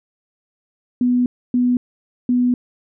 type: tone bursts at uneven times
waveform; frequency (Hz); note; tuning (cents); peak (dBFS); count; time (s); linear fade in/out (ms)
sine; 246.9; B3; 0; -13; 3; 1.01-1.26 / 1.54-1.77 / 2.29-2.54; 2
effects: none